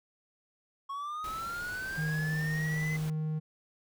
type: linear sweep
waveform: triangle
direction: up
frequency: 1095 to 2049 Hz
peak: -33 dBFS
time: 0.89-2.97 s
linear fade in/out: 10 ms
type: noise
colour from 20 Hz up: pink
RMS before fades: -46 dBFS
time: 1.24-3.1 s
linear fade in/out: 2 ms
type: tone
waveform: triangle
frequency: 155.56 Hz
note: D#3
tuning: in tune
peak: -28 dBFS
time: 1.97-3.4 s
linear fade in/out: 20 ms
effects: none